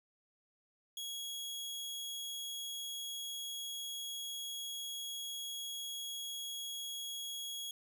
sawtooth tone, 3322 Hz, G#7, in tune, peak -37 dBFS, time 0.97-7.71 s, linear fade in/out 2 ms, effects none

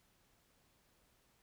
silence, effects pink hiss -73 dBFS RMS until 1.42 s

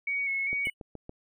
sine tone with vibrato, 2217 Hz, C#7, in tune, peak -27 dBFS, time 0.07-0.7 s, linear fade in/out 5 ms, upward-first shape square, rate 2.5 Hz, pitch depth 23 cents each way
click train, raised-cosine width 2 ms, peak -27 dBFS, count 5, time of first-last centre 0.53-1.094 s, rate 7.09 Hz
square tone with exponential decay, 2946 Hz, F#7, 8 cents flat, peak -34 dBFS, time 0.65-0.74 s, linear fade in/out 5 ms, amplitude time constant 18 ms
effects none

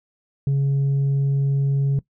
sine tone, 138.59 Hz, C#3, in tune, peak -14 dBFS, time 0.47-1.99 s, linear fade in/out 2 ms, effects noise-tail reverb RT60 0.1 s tail -21 dB re dry + tanh soft clip ceiling -16 dBFS

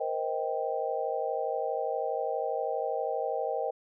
sine chord, C minor seventh, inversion third, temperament just, 470.9 / 523.3 / 627.9 / 784.9 Hz, Bb4 / C5 / Eb5 / G5, +18 / 0 / +16 / +2 cents, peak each -34 dBFS, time 0-3.71 s, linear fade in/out 10 ms, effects none

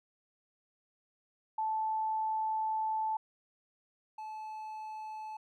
sine / triangle tone pair in turn, 875 / 866.4 Hz, A5 / A5, -10 / -27 cents, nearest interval unison, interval 17 cents, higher first, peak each -30 / -38 dBFS, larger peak first, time 1.58-3.17 / 4.18-5.37 s, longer first, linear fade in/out 5 ms, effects none

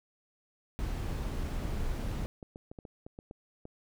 brown noise, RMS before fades -34 dBFS, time 0.79-2.26 s, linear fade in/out 0 ms
clicks, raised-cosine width 2 ms, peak -31 dBFS, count 10, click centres 2.252 / 2.428 / 2.559 / 2.715 / 2.788 / 2.852 / 3.065 / 3.189 / 3.311 / 3.654 s
effects none

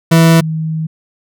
40% pulse / sine tone pair in turn, 164.3 / 158.89 Hz, E3 / D#3, -5 / +37 cents, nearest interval minor second, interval 58 cents, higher first, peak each -4 / -15 dBFS, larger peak first, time 0.11-0.41 / 0.41-0.87 s, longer second, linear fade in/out 10 ms, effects none

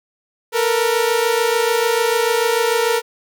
sawtooth tone pair together, 450.4 / 477.2 Hz, A4 / A#4, +40 / +41 cents, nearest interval minor second, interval 101 cents, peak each -14 dBFS, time 0.52-3.02 s, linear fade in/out 50 ms, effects none

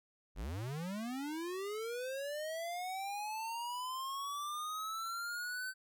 square linear sweep, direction up, 38.14 to 1535 Hz, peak -39 dBFS, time 0.35-5.74 s, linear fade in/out 50 ms, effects none

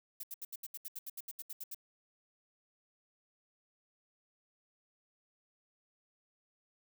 violet noise bursts, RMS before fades -43 dBFS, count 15, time 0.2-1.746 s, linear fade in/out 5 ms, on 34 ms, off 74 ms, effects none

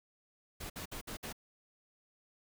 pink noise bursts, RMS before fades -43 dBFS, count 5, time 0.6-1.328 s, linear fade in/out 10 ms, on 100 ms, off 57 ms, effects none

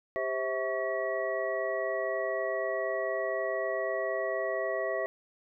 sine tone cluster, 397.2 / 526 / 650 / 1123 / 1927 Hz, G4 / C5 / E5 / C#6 / B6, +23 / +9 / -24 / +22 / -43 cents, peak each -36 / -35 / -32 / -40 / -37 dBFS, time 0.16-5.06 s, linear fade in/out 0 ms, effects none

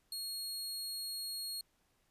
sawtooth tone, 4300 Hz, C8, 47 cents sharp, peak -36 dBFS, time 0.12-1.61 s, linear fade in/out 2 ms, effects pink hiss -75 dBFS RMS until 2.1 s + resampled to 32000 Hz

